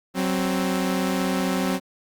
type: tone pair together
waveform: sawtooth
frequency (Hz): 187.29 / 263.5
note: F#3 / C4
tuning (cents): +21 / +12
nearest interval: tritone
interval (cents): 591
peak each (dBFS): -20 / -21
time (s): 0.14-1.8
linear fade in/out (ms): 50
effects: Opus 48 kbps